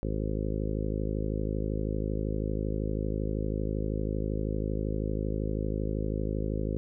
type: harmonic tone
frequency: 52.7 Hz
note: G#1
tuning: 26 cents sharp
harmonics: 1 / 2 / 3 / 4 / 5 / 6 / 7 / 8 / 9 / 10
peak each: -32 / -35 / -37 / -38 / -39 / -40 / -40 / -41 / -42 / -42 dBFS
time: 0.03-6.77 s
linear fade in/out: 0 ms
effects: none